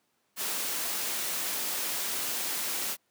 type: noise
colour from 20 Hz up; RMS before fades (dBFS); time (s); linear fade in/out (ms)
white; -32; 0.36-2.97; 50
effects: pink hiss -73 dBFS RMS until 3.1 s + high-pass 200 Hz 12 dB/octave